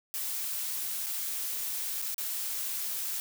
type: noise with dropouts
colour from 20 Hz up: blue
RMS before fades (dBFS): -34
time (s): 0.14-3.2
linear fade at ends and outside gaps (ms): 0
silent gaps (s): 1.062-1.067 / 2.017-2.023 / 2.144-2.181
effects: none